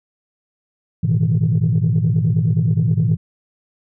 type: tone cluster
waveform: sine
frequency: 106.3 / 121.1 / 155.6 / 165.2 Hz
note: G#2 / B2 / D#3 / E3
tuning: +41 / -34 / 0 / +4 cents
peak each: -18 dBFS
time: 1.03-3.17 s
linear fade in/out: 10 ms
effects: tanh soft clip ceiling -8 dBFS